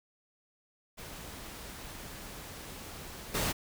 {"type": "noise with level steps", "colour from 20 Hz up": "pink", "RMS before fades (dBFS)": [-45, -31], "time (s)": [0.97, 3.53], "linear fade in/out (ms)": 20, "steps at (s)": 3.34, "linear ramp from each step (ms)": 10, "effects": []}